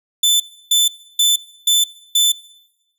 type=tone bursts; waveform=sawtooth; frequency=3520 Hz; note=A7; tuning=in tune; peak=-8 dBFS; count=5; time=0.23-2.32 s; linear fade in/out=5 ms; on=170 ms; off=310 ms; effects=noise-tail reverb RT60 1.0 s tail -22 dB re dry